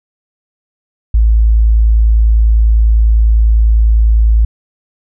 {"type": "tone", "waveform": "sine", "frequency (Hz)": 55, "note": "A1", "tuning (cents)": 0, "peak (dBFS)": -5, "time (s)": [1.14, 4.45], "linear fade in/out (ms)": 5, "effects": []}